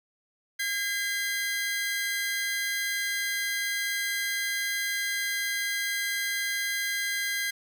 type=tone pair together; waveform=sawtooth; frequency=1619.9 / 2041 Hz; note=G#6 / C7; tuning=-44 / -44 cents; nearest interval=major third; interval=400 cents; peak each=-27 dBFS; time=0.59-7.51 s; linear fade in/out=10 ms; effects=none